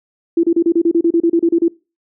sine tone bursts, 336.2 Hz, E4, 34 cents sharp, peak -9 dBFS, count 14, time 0.37-1.682 s, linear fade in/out 5 ms, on 64 ms, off 32 ms, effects noise-tail reverb RT60 0.3 s tail -23 dB re dry

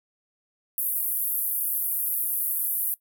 pink band-pass noise, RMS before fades -27 dBFS, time 0.78-2.94 s, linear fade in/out 0 ms, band 11000 to 16000 Hz, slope 48 dB/octave, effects noise-tail reverb RT60 0.1 s tail -19 dB re dry

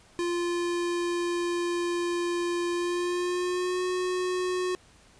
square tone with pitch glide, 347.5 to 365 Hz, F4 to F#4, -9 to -24 cents, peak -27 dBFS, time 0.19-4.75 s, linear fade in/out 0 ms, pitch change +85 cents, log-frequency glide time 2.72-3.83 s, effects pink hiss -57 dBFS RMS until 5.19 s + resampled to 22050 Hz

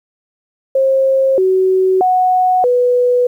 sine tone with pitch steps, 534 / 375.9 / 737 / 493.1 Hz, C5 / F#4 / F#5 / B4, +35 / +27 / -7 / -3 cents, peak -9 dBFS, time 0.75-3.27 s, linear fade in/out 5 ms, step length 630 ms, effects 8-bit

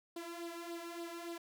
sawtooth tone with flanger, 339.8 Hz, F4, 47 cents flat, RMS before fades -45 dBFS, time 0.16-1.38 s, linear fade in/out 5 ms, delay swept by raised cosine 0.22 to 2.22 ms, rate 3.5 Hz, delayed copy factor +0.65, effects none

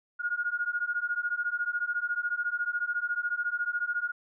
sine beating tone pair, 1426 / 1440 Hz, F6 / F#6, +36 / -47 cents, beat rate 14 Hz, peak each -31 dBFS, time 0.19-4.12 s, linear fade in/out 20 ms, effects none

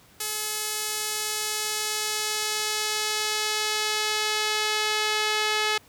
sawtooth tone with band-pass filter sweep, 427.7 Hz, A4, 49 cents flat, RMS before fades -27 dBFS, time 0.2-5.78 s, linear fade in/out 5 ms, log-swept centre 10000 to 3200 Hz, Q 0.78, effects pink hiss -55 dBFS RMS until 5.88 s + high-pass 60 Hz 12 dB/octave

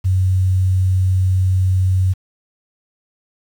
sine tone with quantisation, 93.4 Hz, F#2, 17 cents sharp, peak -12 dBFS, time 0.04-2.14 s, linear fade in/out 20 ms, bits 7, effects none

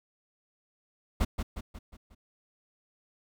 brown noise with echo, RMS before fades -25 dBFS, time 1.2-1.25 s, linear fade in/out 10 ms, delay 180 ms, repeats 5, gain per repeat -6 dB, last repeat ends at 2.15 s, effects none

